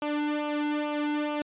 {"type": "tone with flanger", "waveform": "sawtooth", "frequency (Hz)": 296.9, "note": "D4", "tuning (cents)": 19, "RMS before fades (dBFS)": -29, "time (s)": [0.02, 1.42], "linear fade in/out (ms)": 2, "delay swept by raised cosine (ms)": [0.52, 1.72], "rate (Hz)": 2.3, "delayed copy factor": -0.7, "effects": ["resampled to 8000 Hz"]}